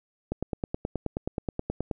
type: click train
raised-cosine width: 2 ms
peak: -15 dBFS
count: 16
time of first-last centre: 0.32-1.912 s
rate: 9.42 Hz
effects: none